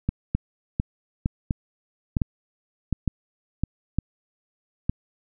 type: two click trains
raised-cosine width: 5 ms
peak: -9 / -10 dBFS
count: 6 / 6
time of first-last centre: 0.35-4.895 / 0.09-3.636 s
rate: 1.1 / 1.41 Hz
effects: none